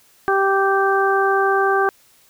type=harmonic tone; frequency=390.5 Hz; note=G4; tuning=7 cents flat; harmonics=1 / 2 / 3 / 4; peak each=-18 / -20 / -21 / -21 dBFS; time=0.28-1.89 s; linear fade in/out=0 ms; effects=white hiss -54 dBFS RMS until 2.29 s